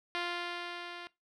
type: tone with level ramp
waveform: 5% pulse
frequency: 349 Hz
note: F4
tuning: 1 cent flat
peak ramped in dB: -20 to -31 dBFS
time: 0.15-1.07 s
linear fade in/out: 0 ms
effects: noise-tail reverb RT60 0.2 s tail -20 dB re dry + low-pass 4000 Hz 12 dB/octave